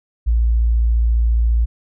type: tone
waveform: sine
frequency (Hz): 57.3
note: A#1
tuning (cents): -29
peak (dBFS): -12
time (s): 0.26-1.66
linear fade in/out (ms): 20
effects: none